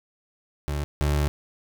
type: tone pair in turn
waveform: 30% pulse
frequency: 72.9 / 73.25 Hz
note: D2 / D2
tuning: -12 / -4 cents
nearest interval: unison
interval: 8 cents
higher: second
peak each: -23 / -18 dBFS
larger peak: second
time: 0.68-0.84 / 1.01-1.28 s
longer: second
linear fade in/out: 0 ms
effects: none